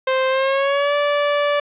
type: tone with pitch glide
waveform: sawtooth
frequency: 523.3 to 580.6 Hz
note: C5 to D5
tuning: 0 to -20 cents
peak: -12 dBFS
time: 0.07-1.6 s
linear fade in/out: 5 ms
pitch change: +180 cents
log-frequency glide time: 0.29-0.95 s
effects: resampled to 8000 Hz + 9-bit